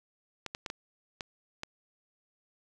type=clicks; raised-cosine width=0.2 ms; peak=-19 dBFS; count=6; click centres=0.463 / 0.549 / 0.662 / 0.701 / 1.208 / 1.634 s; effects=none